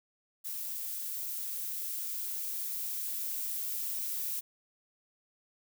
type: noise with level ramp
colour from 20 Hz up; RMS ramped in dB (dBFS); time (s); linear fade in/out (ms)
violet; -38 to -35; 0.44-4.41; 20
effects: none